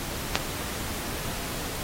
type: click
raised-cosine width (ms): 0.2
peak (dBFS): -3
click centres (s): 0.355
effects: pink hiss -34 dBFS RMS until 1.83 s + AAC 48 kbps